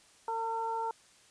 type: harmonic tone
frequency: 453.4 Hz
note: A#4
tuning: 48 cents flat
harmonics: 1 / 2 / 3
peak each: -39 / -32 / -44 dBFS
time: 0.28-0.91 s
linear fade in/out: 2 ms
effects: white hiss -61 dBFS RMS until 1.3 s + resampled to 22050 Hz